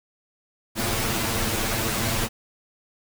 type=noise with comb filter; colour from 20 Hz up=pink; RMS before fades=-25 dBFS; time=0.75-2.29 s; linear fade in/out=50 ms; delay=8.9 ms; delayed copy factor=+0.95; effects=none